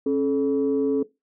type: tone pair together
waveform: sine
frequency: 272.5 / 432.5 Hz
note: C#4 / A4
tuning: -29 / -30 cents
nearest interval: minor sixth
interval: 799 cents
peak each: -21 dBFS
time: 0.06-1.03 s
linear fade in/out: 5 ms
effects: noise-tail reverb RT60 0.2 s tail -18 dB re dry + tanh soft clip ceiling -14 dBFS